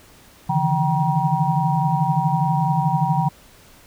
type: tone cluster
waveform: sine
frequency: 142 / 155 / 166.8 / 774 / 953 Hz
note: C#3 / D#3 / E3 / G5 / A#5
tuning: +42 / -6 / +21 / -22 / +38 cents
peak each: -23 dBFS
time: 0.49-3.29 s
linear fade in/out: 10 ms
effects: pink hiss -49 dBFS RMS until 3.86 s